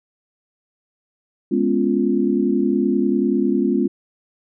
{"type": "chord", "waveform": "sine", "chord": "C# dominant seventh", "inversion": "second", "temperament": "equal", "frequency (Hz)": [207.7, 246.9, 277.2, 349.2], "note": ["G#3", "B3", "C#4", "E#4"], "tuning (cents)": [0, 0, 0, 0], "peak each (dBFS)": -21, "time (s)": [1.51, 3.88], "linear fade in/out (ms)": 10, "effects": []}